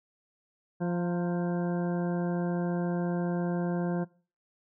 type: harmonic tone with a mistuned harmonic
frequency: 174.61 Hz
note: F3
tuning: in tune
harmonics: 1 / 2 / 3 / 4 / 5 / 6 / 8 / 9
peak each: -28 / -34 / -38 / -40 / -45 / -49 / -51 / -47 dBFS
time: 0.8-4.05 s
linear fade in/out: 20 ms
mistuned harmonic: 5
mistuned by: +58 cents
effects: noise-tail reverb RT60 0.4 s tail -22 dB re dry